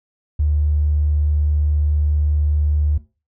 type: tone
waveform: triangle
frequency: 74.6 Hz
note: D2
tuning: 28 cents sharp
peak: -10 dBFS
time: 0.39-2.98 s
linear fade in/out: 10 ms
effects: noise-tail reverb RT60 0.3 s tail -20 dB re dry + tanh soft clip ceiling -12 dBFS